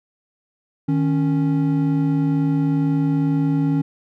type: tone pair together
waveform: triangle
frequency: 155.08 / 277.2 Hz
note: D#3 / C#4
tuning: -5 / 0 cents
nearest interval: minor seventh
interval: 1005 cents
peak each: -17 dBFS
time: 0.88-3.82 s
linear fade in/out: 10 ms
effects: none